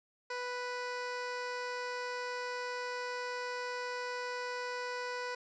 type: tone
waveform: 15% pulse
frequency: 493.9 Hz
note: B4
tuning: in tune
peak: -30 dBFS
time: 0.3-5.35 s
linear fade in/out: 5 ms
effects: resampled to 16000 Hz